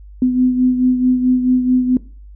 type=beating tone pair; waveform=sine; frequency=252.4 / 257 Hz; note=B3 / C4; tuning=+38 / -31 cents; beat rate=4.6 Hz; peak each=-12 / -20 dBFS; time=0.22-1.97 s; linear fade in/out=2 ms; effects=noise-tail reverb RT60 0.4 s tail -20 dB re dry + added 50 Hz sine -35 dBFS peak until 2.35 s